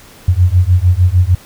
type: beating tone pair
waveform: sine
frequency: 86.9 / 93.5 Hz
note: F2 / F#2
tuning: -8 / +19 cents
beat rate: 6.6 Hz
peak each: -10 dBFS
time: 0.28-1.35 s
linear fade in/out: 5 ms
effects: pink hiss -40 dBFS RMS until 1.45 s